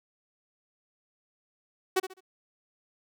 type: tone with echo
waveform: sawtooth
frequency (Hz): 375.4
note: F#4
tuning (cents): +25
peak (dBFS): -18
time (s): 1.96-2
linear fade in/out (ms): 10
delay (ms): 69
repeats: 3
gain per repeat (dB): -11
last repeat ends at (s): 2.207
effects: none

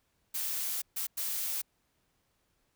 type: noise bursts at uneven times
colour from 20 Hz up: blue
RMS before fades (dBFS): -34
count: 3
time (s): 0.34-0.82 / 0.96-1.07 / 1.17-1.62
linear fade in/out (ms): 10
effects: pink hiss -75 dBFS RMS until 2.75 s

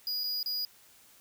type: tone with dropouts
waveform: square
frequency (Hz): 4900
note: D#8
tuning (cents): -27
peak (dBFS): -31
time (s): 0.07-0.65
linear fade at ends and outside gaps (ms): 1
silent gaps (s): 0.236-0.24 / 0.429-0.46
effects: white hiss -59 dBFS RMS until 1.2 s

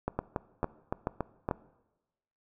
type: two click trains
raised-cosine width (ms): 1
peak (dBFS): -16 / -15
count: 6 / 4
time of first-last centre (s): 0.08-1.488 / 0.19-1.512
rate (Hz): 3.55 / 2.27
effects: noise-tail reverb RT60 1.0 s tail -19 dB re dry

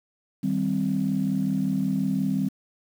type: chord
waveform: sine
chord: C minor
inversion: first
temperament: just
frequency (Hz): 156.98 / 196.22 / 261.6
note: Eb3 / G3 / C4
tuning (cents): +16 / +2 / 0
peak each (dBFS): -29 / -24 / -26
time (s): 0.43-2.49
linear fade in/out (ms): 10
effects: tanh soft clip ceiling -14 dBFS + 8-bit

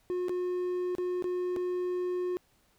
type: tone with dropouts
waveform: triangle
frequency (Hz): 360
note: F#4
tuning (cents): -47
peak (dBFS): -27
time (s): 0.1-2.37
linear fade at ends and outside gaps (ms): 0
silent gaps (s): 0.284-0.294 / 0.951-0.983 / 1.224-1.242 / 1.563-1.568
effects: pink hiss -68 dBFS RMS until 2.78 s

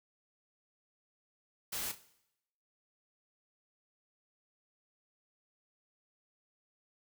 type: noise with echo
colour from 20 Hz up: white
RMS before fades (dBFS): -38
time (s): 1.72-1.92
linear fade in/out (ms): 10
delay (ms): 34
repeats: 2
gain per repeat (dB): -12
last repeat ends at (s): 1.988
effects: noise-tail reverb RT60 0.8 s tail -17 dB re dry

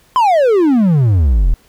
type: exponential sweep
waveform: triangle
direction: down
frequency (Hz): 1050 to 36.71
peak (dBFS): -6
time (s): 0.16-1.54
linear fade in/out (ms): 0
effects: pink hiss -51 dBFS RMS until 1.68 s

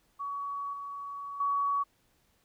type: tone with level steps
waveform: sine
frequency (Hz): 1128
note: C#6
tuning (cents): +30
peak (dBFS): -33 / -37 / -26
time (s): 0.19-1.84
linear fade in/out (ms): 20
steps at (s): 0.73 / 1.4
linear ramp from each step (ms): 5
effects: pink hiss -70 dBFS RMS until 2.44 s

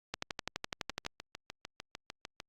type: two click trains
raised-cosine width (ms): 0.2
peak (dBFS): -24 / -17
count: 11 / 12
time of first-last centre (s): 0.9-2.402 / 0.14-1.064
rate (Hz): 6.66 / 11.9
effects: Opus 48 kbps

